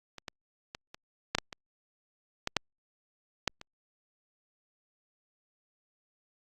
clicks, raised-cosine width 0.2 ms, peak -26 / -21 / -22 / -27 / -8 / -11 / -23 / -12 / -7 / -8 / -27 dBFS, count 11, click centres 0.183 / 0.282 / 0.749 / 0.945 / 1.35 / 1.385 / 1.528 / 2.474 / 2.567 / 3.477 / 3.614 s, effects Opus 48 kbps

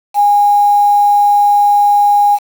sine tone with quantisation, 820 Hz, G#5, 22 cents flat, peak -6 dBFS, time 0.14-2.39 s, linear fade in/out 50 ms, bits 5, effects none

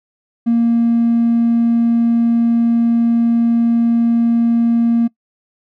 triangle tone, 233 Hz, A#3, 1 cent flat, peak -7 dBFS, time 0.46-5.08 s, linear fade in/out 20 ms, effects noise-tail reverb RT60 0.1 s tail -23 dB re dry + tanh soft clip ceiling -7 dBFS

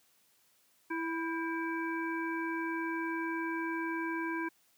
harmonic tone with a mistuned harmonic, 329.6 Hz, E4, in tune, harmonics 1 / 3 / 5 / 7, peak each -35 / -39 / -39 / -43 dBFS, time 0.9-4.49 s, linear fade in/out 10 ms, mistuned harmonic 5, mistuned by -55 cents, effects white hiss -69 dBFS RMS until 4.77 s + high-pass 100 Hz 12 dB/octave

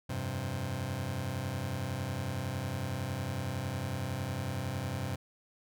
sawtooth chord, F suspended second, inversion none, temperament just, 87.31 / 98.22 / 130.96 Hz, F2 / G2 / C3, 0 / +4 / +2 cents, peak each -38 / -33 / -32 dBFS, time 0.09-5.16 s, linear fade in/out 10 ms, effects none

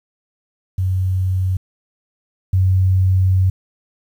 sine tone pair in turn, 93.2 / 93.69 Hz, F#2 / F#2, +13 / +22 cents, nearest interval unison, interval 9 cents, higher second, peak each -15 / -11 dBFS, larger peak second, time 0.78-1.57 / 2.53-3.5 s, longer second, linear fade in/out 5 ms, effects 8-bit

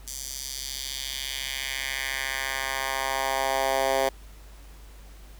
10% pulse tone with high-pass filter sweep, 134.2 Hz, C3, 44 cents sharp, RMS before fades -29 dBFS, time 0.07-4.09 s, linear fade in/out 5 ms, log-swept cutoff 6500 to 540 Hz, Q 1.6, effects added 50 Hz sine -44 dBFS peak until 5.39 s + pink hiss -54 dBFS RMS until 5.39 s

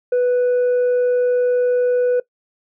triangle tone with tanh clipping, 493.9 Hz, B4, in tune, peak -14 dBFS, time 0.12-2.2 s, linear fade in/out 5 ms, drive 7 dB, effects noise-tail reverb RT60 0.1 s tail -20 dB re dry

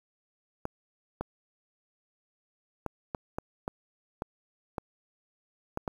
clicks, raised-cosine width 1 ms, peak -18 dBFS, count 10, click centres 0.654 / 1.21 / 2.863 / 3.148 / 3.385 / 3.679 / 4.221 / 4.782 / 5.774 / 5.878 s, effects 8-bit

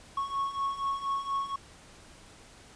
triangle beating tone pair, 1100 / 1104.2 Hz, C#6 / C#6, -14 / -7 cents, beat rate 4.2 Hz, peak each -33 / -29 dBFS, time 0.17-1.56 s, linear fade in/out 5 ms, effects pink hiss -53 dBFS RMS until 2.75 s + resampled to 22050 Hz

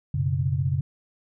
sine chord, F# suspended fourth, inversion none, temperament equal, 92.5 / 123.47 / 138.59 Hz, F#2 / B2 / C#3, 0 / 0 / 0 cents, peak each -27 / -28 / -24 dBFS, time 0.14-0.81 s, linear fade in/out 5 ms, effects none

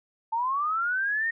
sine linear sweep, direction up, 880 to 1864.7 Hz, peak -24 dBFS, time 0.32-1.31 s, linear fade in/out 10 ms, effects none

